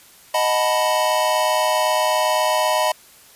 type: chord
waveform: square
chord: B dominant seventh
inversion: first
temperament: equal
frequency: 622.3 / 740 / 880 / 987.8 Hz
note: D#5 / F#5 / A5 / B5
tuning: 0 / 0 / 0 / 0 cents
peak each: -21 / -26 / -25 / -22 dBFS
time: 0.34-2.92 s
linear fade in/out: 5 ms
effects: white hiss -48 dBFS RMS until 3.35 s + resampled to 32000 Hz